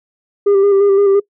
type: tone with vibrato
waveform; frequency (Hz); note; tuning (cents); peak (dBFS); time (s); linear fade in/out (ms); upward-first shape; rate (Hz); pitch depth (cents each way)
sine; 398.3; G4; +28; -5; 0.46-1.2; 10; square; 5.8; 27
effects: noise-tail reverb RT60 0.1 s tail -23 dB re dry + tanh soft clip ceiling -7 dBFS